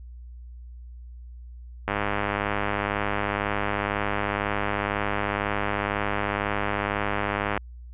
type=click train; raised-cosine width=0.5 ms; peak=-10 dBFS; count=582; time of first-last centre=1.88-7.576 s; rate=102 Hz; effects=added 60 Hz sine -39 dBFS peak until 7.93 s + resampled to 8000 Hz

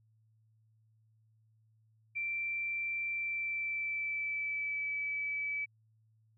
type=tone with pitch glide; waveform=sine; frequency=2349 to 2298 Hz; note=D7 to D7; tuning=0 to -38 cents; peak=-33 dBFS; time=2.15-5.66 s; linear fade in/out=20 ms; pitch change=-38 cents; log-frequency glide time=3.1-4.91 s; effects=added 110 Hz sine -66 dBFS peak until 6.37 s

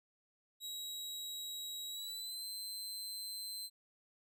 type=tone with pitch glide; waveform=sawtooth; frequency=3848 to 4100 Hz; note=B7 to C8; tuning=-46 to -36 cents; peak=-39 dBFS; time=0.6-3.7 s; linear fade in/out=50 ms; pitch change=+110 cents; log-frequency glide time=1.87-2.44 s; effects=none

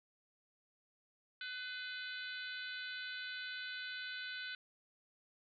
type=harmonic tone with a mistuned harmonic; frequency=501 Hz; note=B4; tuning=25 cents sharp; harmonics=3 / 4 / 5 / 6 / 7 / 8 / 9; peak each=-44 / -55 / -53 / -52 / -52 / -50 / -60 dBFS; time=1.41-4.55 s; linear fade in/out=2 ms; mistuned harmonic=4; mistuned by=+44 cents; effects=none

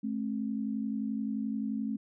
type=tone pair together; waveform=sine; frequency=215.8 / 267.3 Hz; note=A3 / C4; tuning=-33 / +37 cents; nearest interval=major third; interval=370 cents; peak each=-32 / -35 dBFS; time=0.03-1.97 s; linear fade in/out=10 ms; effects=none

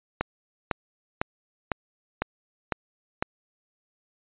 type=click train; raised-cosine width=0.5 ms; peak=-9 dBFS; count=7; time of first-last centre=0.21-3.225 s; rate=1.99 Hz; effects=resampled to 8000 Hz

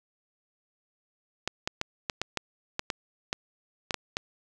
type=clicks; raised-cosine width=0.2 ms; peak=-11 dBFS; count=12; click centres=1.476 / 1.675 / 1.814 / 2.098 / 2.216 / 2.373 / 2.794 / 2.902 / 3.329 / 3.908 / 3.943 / 4.169 s; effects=none

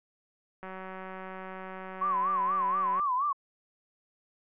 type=click train; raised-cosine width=0.5 ms; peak=-26 dBFS; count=446; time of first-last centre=0.63-2.997 s; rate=188 Hz
type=tone with vibrato; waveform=sine; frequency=1084 Hz; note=C#6; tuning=39 cents flat; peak=-25 dBFS; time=2.01-3.33 s; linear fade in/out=10 ms; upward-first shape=sine; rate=4.2 Hz; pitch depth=160 cents each way
effects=low-pass 2000 Hz 12 dB/octave

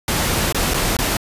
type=noise with dropouts; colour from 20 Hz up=pink; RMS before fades=-19 dBFS; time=0.08-1.17 s; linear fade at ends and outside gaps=2 ms; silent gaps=0.525-0.546 / 0.737-0.742 / 0.968-0.988 s; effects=resampled to 32000 Hz

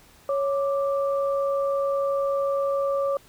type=tone pair together; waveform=sine; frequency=554.4 / 1174.7 Hz; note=C#5 / D6; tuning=0 / 0 cents; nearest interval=octave + minor second; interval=1300 cents; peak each=-22 / -30 dBFS; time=0.29-3.17 s; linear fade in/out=2 ms; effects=pink hiss -54 dBFS RMS until 3.28 s

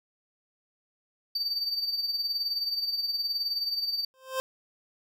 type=tone with tremolo; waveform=triangle; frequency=4614 Hz; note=D8; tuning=31 cents flat; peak=-24 dBFS; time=1.35-4.05 s; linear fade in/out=5 ms; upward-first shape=sine; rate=19 Hz; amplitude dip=60%
type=tone with exponential growth; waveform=25% pulse; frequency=523.3 Hz; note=C5; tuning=in tune; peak=-21 dBFS; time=4.14-4.4 s; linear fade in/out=0 ms; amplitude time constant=55 ms
effects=none

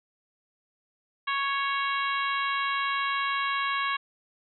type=harmonic tone with a mistuned harmonic; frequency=554.4 Hz; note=C#5; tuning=in tune; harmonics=2 / 3 / 4 / 5 / 6 / 7; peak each=-28 / -32 / -34 / -36 / -38 / -39 dBFS; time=1.27-3.97 s; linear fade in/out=10 ms; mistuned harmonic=6; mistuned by=-36 cents; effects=none

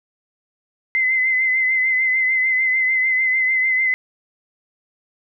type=tone with vibrato; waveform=sine; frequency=2052 Hz; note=C7; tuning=34 cents flat; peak=-15 dBFS; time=0.95-3.94 s; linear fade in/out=0 ms; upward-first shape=sine; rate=6.7 Hz; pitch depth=34 cents each way; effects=none

